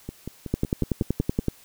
two click trains, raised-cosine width 3 ms, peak -19 / -9 dBFS, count 8 / 11, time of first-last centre 0.09-1.394 / 0.54-1.483 s, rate 5.37 / 10.6 Hz, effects white hiss -53 dBFS RMS until 1.64 s

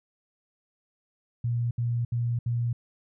sine tone bursts, 118.9 Hz, A#2, 35 cents sharp, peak -24 dBFS, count 4, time 1.44-2.73 s, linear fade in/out 5 ms, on 270 ms, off 70 ms, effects none

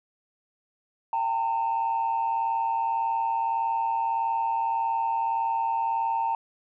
sine tone pair together, 789 / 910.7 Hz, G5 / A#5, +11 / -41 cents, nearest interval major second, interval 248 cents, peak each -29 / -23 dBFS, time 1.13-6.35 s, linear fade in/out 2 ms, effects tanh soft clip ceiling -19 dBFS

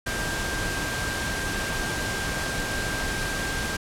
sine tone in noise, 1589 Hz, G6, 23 cents sharp, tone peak -31 dBFS, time 0.06-3.77 s, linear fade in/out 10 ms, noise pink, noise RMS -29 dBFS, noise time 0.06-3.77 s, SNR -5 dB, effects low-pass 10000 Hz 12 dB/octave

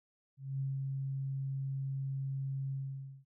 sine tone with ADSR envelope, 135.7 Hz, C#3, 36 cents flat, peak -32 dBFS, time 0.37-3.25 s, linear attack 230 ms, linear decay 180 ms, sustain -2 dB, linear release 530 ms, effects none

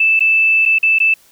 sine tone with dropouts, 2637 Hz, E7, in tune, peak -9 dBFS, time 0-1.14 s, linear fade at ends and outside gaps 5 ms, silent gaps 0.194-0.205 / 0.654-0.659 / 0.786-0.829 / 0.987-1.001 s, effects white hiss -50 dBFS RMS until 1.31 s

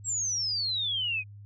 sine exponential sweep, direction down, 7750 to 2447 Hz, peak -27 dBFS, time 0.04-1.24 s, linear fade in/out 50 ms, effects added 102 Hz sine -44 dBFS peak until 1.45 s

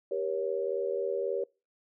sine chord, G diminished, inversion none, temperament equal with one note detuned, 392 / 475.7 / 554.4 Hz, G4 / Bb4 / Db5, 0 / +35 / 0 cents, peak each -33 dBFS, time 0.11-1.44 s, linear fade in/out 5 ms, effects noise-tail reverb RT60 0.3 s tail -25 dB re dry

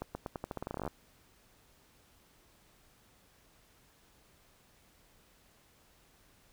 accelerating click train, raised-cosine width 1 ms, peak -23 dBFS, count 18, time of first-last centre 0.02-0.877 s, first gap 130 ms, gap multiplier 0.86, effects pink hiss -65 dBFS RMS until 6.52 s

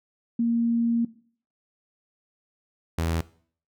sine / sawtooth tone pair in turn, 233.1 / 82.41 Hz, A#3 / E2, 0 / 0 cents, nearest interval octave + tritone, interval 1800 cents, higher first, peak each -20 dBFS, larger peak neither, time 0.39-1.05 / 2.98-3.21 s, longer first, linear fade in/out 5 ms, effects noise-tail reverb RT60 0.5 s tail -19 dB re dry

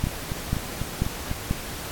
two click trains, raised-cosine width 5 ms, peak -10 / -15 dBFS, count 4 / 6, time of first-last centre 0.04-1.511 / 0.07-1.314 s, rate 2.04 / 4.02 Hz, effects pink hiss -35 dBFS RMS until 1.91 s + AAC 64 kbps

